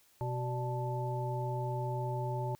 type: harmonic tone with a mistuned harmonic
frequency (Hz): 125.3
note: B2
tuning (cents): +25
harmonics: 1 / 3 / 5 / 7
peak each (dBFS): -34 / -41 / -42 / -39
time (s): 0.21-2.55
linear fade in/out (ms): 0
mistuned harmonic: 5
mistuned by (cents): -99
effects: white hiss -66 dBFS RMS until 2.59 s